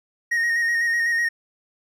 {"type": "tone with vibrato", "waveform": "triangle", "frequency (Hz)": 1864.7, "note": "A#6", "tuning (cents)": 0, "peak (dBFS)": -17, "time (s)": [0.31, 1.29], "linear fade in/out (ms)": 10, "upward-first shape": "square", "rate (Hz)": 8, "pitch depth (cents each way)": 21, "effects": []}